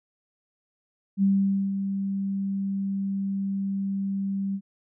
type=tone with ADSR envelope; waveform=sine; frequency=196 Hz; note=G3; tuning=in tune; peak=-17 dBFS; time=1.17-4.61 s; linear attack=56 ms; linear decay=490 ms; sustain=-8 dB; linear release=64 ms; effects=none

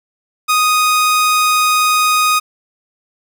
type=tone; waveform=sawtooth; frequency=1244.5 Hz; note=D#6; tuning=in tune; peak=-7 dBFS; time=0.48-2.4 s; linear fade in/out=20 ms; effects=none

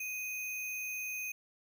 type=tone with sample-and-hold; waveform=sine; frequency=2496 Hz; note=D#7; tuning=5 cents sharp; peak=-36 dBFS; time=0-1.32 s; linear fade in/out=5 ms; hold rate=8820 Hz; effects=none

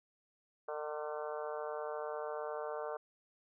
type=harmonic tone with a mistuned harmonic; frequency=151.2 Hz; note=D#3; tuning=49 cents flat; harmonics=3 / 4 / 5 / 6 / 7 / 8 / 9 / 10; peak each=-42 / -42 / -47 / -49 / -50 / -49 / -51 / -54 dBFS; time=0.68-2.97 s; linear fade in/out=5 ms; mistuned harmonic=8; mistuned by=-46 cents; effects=none

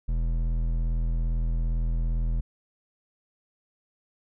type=tone with hard clipping; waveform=triangle; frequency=41.2 Hz; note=E1; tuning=in tune; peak=-25 dBFS; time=0.08-2.41 s; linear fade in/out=10 ms; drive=13 dB; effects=none

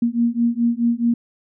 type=beating tone pair; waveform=sine; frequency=233.1 / 237.8 Hz; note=A#3 / A#3; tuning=0 / +35 cents; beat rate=4.7 Hz; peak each=-19 dBFS; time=0.02-1.14 s; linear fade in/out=5 ms; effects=none

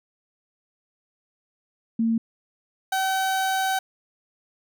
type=tone pair in turn; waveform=sine / 30% pulse; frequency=227.2 / 764.2 Hz; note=A#3 / G5; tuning=-44 / -44 cents; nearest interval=octave + major sixth; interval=2100 cents; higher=second; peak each=-19 dBFS; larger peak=neither; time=1.99-2.18 / 2.92-3.79 s; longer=second; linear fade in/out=5 ms; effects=none

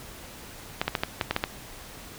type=clicks; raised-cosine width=0.3 ms; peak=-8 dBFS; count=8; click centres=0.815 / 0.88 / 0.952 / 1.035 / 1.212 / 1.31 / 1.364 / 1.439 s; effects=pink hiss -44 dBFS RMS until 2.18 s

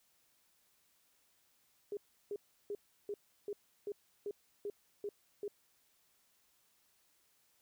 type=tone bursts; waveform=sine; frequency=409 Hz; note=G#4; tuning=26 cents flat; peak=-37 dBFS; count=10; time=1.92-5.48 s; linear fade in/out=2 ms; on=50 ms; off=340 ms; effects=white hiss -73 dBFS RMS until 7.61 s

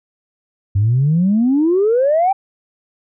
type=exponential sweep; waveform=sine; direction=up; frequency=95.6 to 800 Hz; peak=-10 dBFS; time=0.75-2.33 s; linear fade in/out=10 ms; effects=tanh soft clip ceiling -7 dBFS

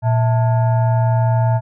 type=tone with frequency modulation; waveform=sine; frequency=116.54 Hz; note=A#2; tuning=in tune; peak=-12 dBFS; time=0.02-1.61 s; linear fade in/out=50 ms; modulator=771 Hz; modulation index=0.57; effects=none

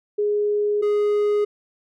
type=tone pair in turn; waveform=sine / triangle; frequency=415.3 / 415.3 Hz; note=G#4 / G#4; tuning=0 / 0 cents; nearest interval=unison; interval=0 cents; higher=neither; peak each=-18 / -15 dBFS; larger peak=second; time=0.18-0.82 / 0.82-1.45 s; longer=first; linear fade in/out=10 ms; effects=none

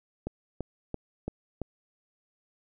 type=click train; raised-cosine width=2 ms; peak=-19 dBFS; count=5; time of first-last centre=0.27-1.617 s; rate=2.97 Hz; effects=none

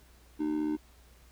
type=tone with amplitude modulation; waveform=triangle; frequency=304.4 Hz; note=D#4; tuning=38 cents flat; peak=-23 dBFS; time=0.39-0.77 s; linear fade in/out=20 ms; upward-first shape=sine; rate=75.7 Hz; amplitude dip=70%; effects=added 60 Hz sine -57 dBFS peak until 1.31 s + pink hiss -62 dBFS RMS until 1.31 s

